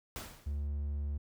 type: noise with exponential decay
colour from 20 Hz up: pink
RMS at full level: -40 dBFS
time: 0.16-0.67 s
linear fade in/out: 0 ms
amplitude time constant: 110 ms
type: tone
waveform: triangle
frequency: 72.3 Hz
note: D2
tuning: 27 cents flat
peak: -31 dBFS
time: 0.46-1.18 s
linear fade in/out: 10 ms
effects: none